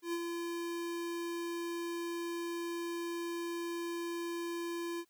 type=tone with ADSR envelope; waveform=square; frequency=341 Hz; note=F4; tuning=41 cents flat; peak=-33 dBFS; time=0.02-5.05 s; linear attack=110 ms; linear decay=51 ms; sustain=-4 dB; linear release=58 ms; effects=white hiss -75 dBFS RMS until 5.09 s